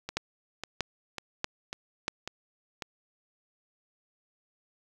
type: two click trains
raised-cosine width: 0.2 ms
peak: -18 / -11 dBFS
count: 6 / 4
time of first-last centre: 0.09-2.822 / 0.17-2.081 s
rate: 1.83 / 1.57 Hz
effects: 8-bit